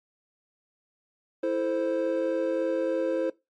triangle chord, A minor, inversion second, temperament equal, 329.6 / 440 / 523.3 Hz, E4 / A4 / C5, 0 / 0 / 0 cents, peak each -27 / -30 / -25 dBFS, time 1.43-3.3 s, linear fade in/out 5 ms, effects noise-tail reverb RT60 0.2 s tail -19 dB re dry + MP3 48 kbps

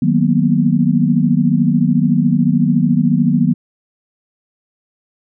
sine chord, B major seventh, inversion first, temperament equal, 155.56 / 185 / 233.1 / 246.9 Hz, D#3 / F#3 / A#3 / B3, 0 / 0 / 0 / 0 cents, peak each -16 dBFS, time 0.02-3.54 s, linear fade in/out 5 ms, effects none

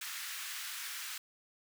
pink high-pass noise, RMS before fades -42 dBFS, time 0.01-1.18 s, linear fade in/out 5 ms, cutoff 1400 Hz, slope 24 dB/octave, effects none

